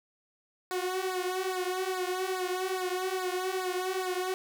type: tone with flanger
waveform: sawtooth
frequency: 370 Hz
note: F#4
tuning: in tune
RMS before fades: -32 dBFS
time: 0.71-4.34 s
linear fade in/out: 0 ms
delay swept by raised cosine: 0.33 to 5.03 ms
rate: 2.4 Hz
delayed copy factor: -0.95
effects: none